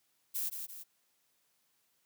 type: noise with echo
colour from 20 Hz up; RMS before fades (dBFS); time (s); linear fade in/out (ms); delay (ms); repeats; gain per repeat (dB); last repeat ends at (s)
violet; -35; 0.34-0.5; 20; 170; 2; -6; 0.84
effects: white hiss -75 dBFS RMS until 2.05 s + high-pass 100 Hz 12 dB/octave